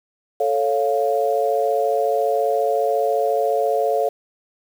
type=chord; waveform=sine; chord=A augmented; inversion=none; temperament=equal; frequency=440 / 554.4 / 698.5 Hz; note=A4 / C#5 / E#5; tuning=0 / 0 / 0 cents; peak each=-21 dBFS; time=0.4-4.09 s; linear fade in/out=5 ms; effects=7-bit